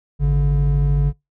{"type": "tone pair together", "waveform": "triangle", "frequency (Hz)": [52.08, 143.2], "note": ["G#1", "D3"], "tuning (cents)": [6, -43], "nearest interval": "octave + tritone", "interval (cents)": 1751, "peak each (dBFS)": -14, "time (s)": [0.19, 1.13], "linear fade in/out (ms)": 50, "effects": ["noise-tail reverb RT60 0.2 s tail -26 dB re dry", "tanh soft clip ceiling -4 dBFS"]}